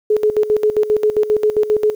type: tone with tremolo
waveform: sine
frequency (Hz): 425.1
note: G#4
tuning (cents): +40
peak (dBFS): -10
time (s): 0.1-1.95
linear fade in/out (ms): 5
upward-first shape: square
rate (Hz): 7.5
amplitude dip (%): 75
effects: 8-bit